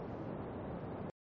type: band-pass noise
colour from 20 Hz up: pink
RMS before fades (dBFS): -43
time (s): 0-1.1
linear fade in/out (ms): 0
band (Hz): 110 to 710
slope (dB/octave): 12
effects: MP3 32 kbps